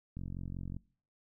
click train, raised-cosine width 5 ms, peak -29 dBFS, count 28, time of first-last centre 0.17-0.766 s, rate 45.3 Hz, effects noise-tail reverb RT60 0.5 s tail -24 dB re dry

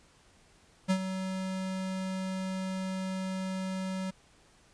square tone with ADSR envelope, 188.6 Hz, F#3, 33 cents sharp, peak -23 dBFS, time 0.88-4.11 s, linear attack 26 ms, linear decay 71 ms, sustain -10 dB, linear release 11 ms, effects pink hiss -62 dBFS RMS until 4.73 s + resampled to 22050 Hz

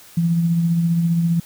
sine tone with tremolo, 168.5 Hz, E3, 38 cents sharp, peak -13 dBFS, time 0.17-1.4 s, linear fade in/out 5 ms, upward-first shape triangle, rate 15 Hz, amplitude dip 40%, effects white hiss -45 dBFS RMS until 1.45 s

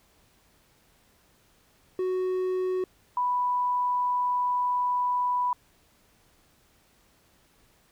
triangle / sine tone pair in turn, 370 / 987.8 Hz, F#4 / B5, 0 / 0 cents, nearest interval octave + perfect fourth, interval 1700 cents, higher second, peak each -23 dBFS, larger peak neither, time 1.99-2.84 / 3.17-5.53 s, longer second, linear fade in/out 2 ms, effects pink hiss -63 dBFS RMS until 7.91 s

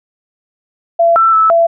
sine tone with pitch steps, 676 / 1335 / 1309 / 672 Hz, E5 / E6 / E6 / E5, +43 / +22 / -13 / +33 cents, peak -6 dBFS, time 0.99-1.67 s, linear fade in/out 10 ms, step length 170 ms, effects none

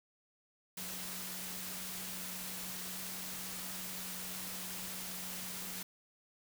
sine tone in noise, 184.2 Hz, F#3, 7 cents flat, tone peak -51 dBFS, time 0.77-5.83 s, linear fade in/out 5 ms, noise white, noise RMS -43 dBFS, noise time 0.77-5.83 s, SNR -11 dB, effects none

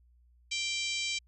harmonic tone, 784 Hz, G5, in tune, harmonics 3 / 4 / 5 / 6 / 7 / 8 / 9 / 10, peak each -35 / -37 / -39 / -41 / -42 / -43 / -44 / -45 dBFS, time 0.51-1.19 s, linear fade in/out 10 ms, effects added 60 Hz sine -60 dBFS peak until 1.27 s

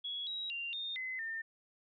sine tone with pitch steps, 3352 / 3842 / 2778 / 3658 / 2040 / 1807 Hz, G#7 / B7 / F7 / A#7 / C7 / A6, +15 / -48 / -10 / -33 / -44 / +46 cents, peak -37 dBFS, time 0.04-1.42 s, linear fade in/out 10 ms, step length 230 ms, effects none

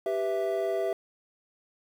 triangle chord, E minor, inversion first, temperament equal, 392 / 493.9 / 659.3 Hz, G4 / B4 / E5, 0 / 0 / 0 cents, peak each -28 / -33 / -27 dBFS, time 0.06-0.93 s, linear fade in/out 2 ms, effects 9-bit

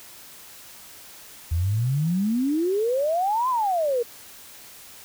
sine exponential two-way sweep, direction up then down, 78.7 to 1053 to 460 Hz, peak -20 dBFS, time 1.51-4.03 s, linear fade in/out 10 ms, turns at 3.49 s, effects white hiss -45 dBFS RMS until 5.04 s

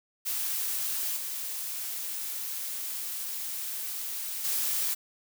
blue noise with level steps, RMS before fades -31 / -35 / -29 dBFS, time 0.25-4.95 s, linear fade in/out 20 ms, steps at 1.16 / 4.44 s, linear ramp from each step 10 ms, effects none

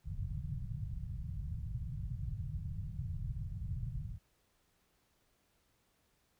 white low-pass noise, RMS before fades -40 dBFS, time 0.04-4.19 s, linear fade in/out 50 ms, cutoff 150 Hz, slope 48 dB/octave, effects pink hiss -75 dBFS RMS until 6.39 s

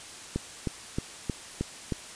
click train, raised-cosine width 3 ms, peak -15 dBFS, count 6, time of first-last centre 0.36-1.922 s, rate 3.2 Hz, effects white hiss -44 dBFS RMS until 2.15 s + resampled to 22050 Hz

